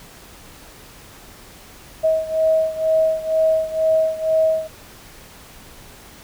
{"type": "beating tone pair", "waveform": "sine", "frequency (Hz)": [637, 639.1], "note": ["D#5", "D#5"], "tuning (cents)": [41, 46], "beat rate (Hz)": 2.1, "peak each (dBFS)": [-17, -20], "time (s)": [2.03, 4.68], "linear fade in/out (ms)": 20, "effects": ["pink hiss -43 dBFS RMS until 6.23 s"]}